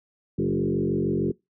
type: tone with frequency modulation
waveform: sine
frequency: 273.6 Hz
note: C#4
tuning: 23 cents flat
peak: -21 dBFS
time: 0.38-1.32 s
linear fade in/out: 10 ms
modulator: 46.4 Hz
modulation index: 3.1
effects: noise-tail reverb RT60 0.2 s tail -24 dB re dry